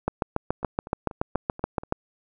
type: two click trains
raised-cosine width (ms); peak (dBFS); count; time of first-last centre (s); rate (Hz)
1; -24 / -9; 6 / 14; 0.63-1.835 / 0.08-1.924; 4.15 / 7.05
effects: none